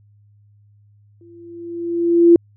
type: tone with exponential growth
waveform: sine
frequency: 341.2 Hz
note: F4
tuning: 40 cents flat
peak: -4 dBFS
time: 1.21-2.36 s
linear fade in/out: 2 ms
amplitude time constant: 250 ms
effects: added 103 Hz sine -49 dBFS peak until 2.56 s